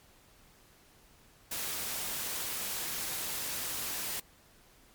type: noise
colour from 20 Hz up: white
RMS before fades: -36 dBFS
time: 1.51-4.2 s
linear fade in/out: 5 ms
effects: pink hiss -61 dBFS RMS until 4.94 s + MP3 96 kbps